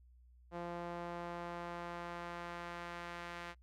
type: tone with band-pass filter sweep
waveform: sawtooth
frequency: 172.8 Hz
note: F3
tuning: 18 cents flat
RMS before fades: -45 dBFS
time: 0.51-3.55 s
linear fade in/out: 50 ms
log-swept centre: 680 to 1800 Hz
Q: 0.93
effects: noise-tail reverb RT60 0.1 s tail -25 dB re dry + added 61 Hz sine -60 dBFS peak until 3.62 s